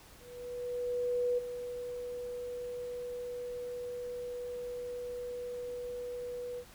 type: tone with ADSR envelope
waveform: sine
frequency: 489.7 Hz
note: B4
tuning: 15 cents flat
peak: -27 dBFS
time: 0.18-6.65 s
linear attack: 1200 ms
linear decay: 12 ms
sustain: -10 dB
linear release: 68 ms
effects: added 50 Hz sine -62 dBFS peak until 6.74 s + pink hiss -56 dBFS RMS until 6.74 s